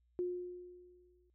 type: tone with exponential decay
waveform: sine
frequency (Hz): 357.7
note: F4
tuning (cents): +41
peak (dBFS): -32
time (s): 0.19-1.3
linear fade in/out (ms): 0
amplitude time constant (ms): 240
effects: added 60 Hz sine -70 dBFS peak until 1.34 s